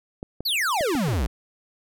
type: clicks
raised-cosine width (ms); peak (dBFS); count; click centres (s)
2; -19; 6; 0.229 / 0.406 / 0.809 / 0.952 / 1.084 / 1.134
type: exponential sweep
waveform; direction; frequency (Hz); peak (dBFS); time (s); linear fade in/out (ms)
square; down; 4756 to 49.67; -22; 0.45-1.27; 10
effects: none